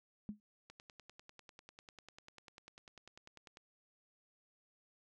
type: tone with exponential decay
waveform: sine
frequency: 209.2 Hz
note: G#3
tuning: 13 cents sharp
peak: -36 dBFS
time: 0.29-0.4 s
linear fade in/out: 0 ms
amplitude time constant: 23 ms
type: click train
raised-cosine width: 0.2 ms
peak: -37 dBFS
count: 30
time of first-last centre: 0.7-3.571 s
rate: 10.1 Hz
effects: none